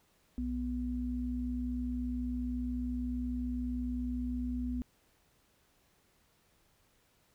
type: tone pair together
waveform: sine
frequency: 61.74 / 247.3 Hz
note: B1 / B3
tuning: 0 / +3 cents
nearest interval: 2 octaves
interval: 2403 cents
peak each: -37 / -34 dBFS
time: 0.38-4.82 s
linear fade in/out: 0 ms
effects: pink hiss -70 dBFS RMS until 7.34 s